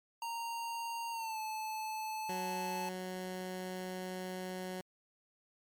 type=tone with pitch glide; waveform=square; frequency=927 to 869.9 Hz; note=A#5 to A5; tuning=-10 to -20 cents; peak=-38 dBFS; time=0.22-2.89 s; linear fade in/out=2 ms; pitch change=-110 cents; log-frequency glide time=1.12-1.39 s
type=tone; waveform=15% pulse; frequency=184.6 Hz; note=F#3; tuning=4 cents flat; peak=-33 dBFS; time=2.29-4.81 s; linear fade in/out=2 ms
effects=MP3 96 kbps